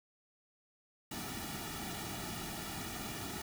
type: noise with comb filter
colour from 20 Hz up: pink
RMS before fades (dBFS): -42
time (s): 1.11-3.42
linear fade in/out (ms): 5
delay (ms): 1.9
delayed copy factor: -0.75
effects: none